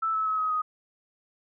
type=tone with pitch steps; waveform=sine; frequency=1318.5 / 1301.1 / 1283.9 / 1267 / 1250.3 Hz; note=E6 / E6 / E6 / D#6 / D#6; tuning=0 / -23 / -46 / +31 / +8 cents; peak=-24 dBFS; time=0.02-0.62 s; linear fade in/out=10 ms; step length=120 ms; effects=none